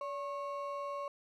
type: ring-modulated tone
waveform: triangle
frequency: 830.6 Hz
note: G#5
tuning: in tune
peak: -32 dBFS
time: 0.01-1.08 s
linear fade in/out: 2 ms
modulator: 259 Hz
effects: none